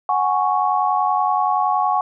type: chord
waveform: sine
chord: F# suspended second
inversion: none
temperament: equal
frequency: 740 / 830.6 / 1108.7 Hz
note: F#5 / G#5 / C#6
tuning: 0 / 0 / 0 cents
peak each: -20 dBFS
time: 0.09-2.01 s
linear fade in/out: 2 ms
effects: none